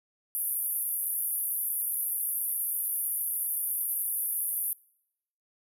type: band-pass noise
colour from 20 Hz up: white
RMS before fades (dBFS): -31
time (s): 0.35-4.73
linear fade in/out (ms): 0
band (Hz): 10000 to 14000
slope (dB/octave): 96
effects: noise-tail reverb RT60 0.8 s tail -25 dB re dry